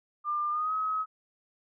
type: tone with pitch glide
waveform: sine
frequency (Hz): 1197 to 1275.5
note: D6 to D#6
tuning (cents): +33 to +43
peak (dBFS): -27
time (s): 0.24-1.06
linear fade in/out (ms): 50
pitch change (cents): +110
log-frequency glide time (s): 0.5-0.73
effects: none